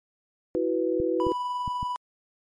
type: chord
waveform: sine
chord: E suspended second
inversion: none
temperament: equal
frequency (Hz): 329.6 / 370 / 493.9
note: E4 / F#4 / B4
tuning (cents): 0 / 0 / 0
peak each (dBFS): -27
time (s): 0.55-1.32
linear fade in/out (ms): 0
type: clicks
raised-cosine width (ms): 5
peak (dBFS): -22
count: 4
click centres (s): 1.001 / 1.268 / 1.678 / 1.829
type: tone with tremolo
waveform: triangle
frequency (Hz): 987.8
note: B5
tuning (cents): 0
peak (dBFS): -24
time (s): 1.2-1.96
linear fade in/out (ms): 0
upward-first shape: sine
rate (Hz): 20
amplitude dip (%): 30
effects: MP3 48 kbps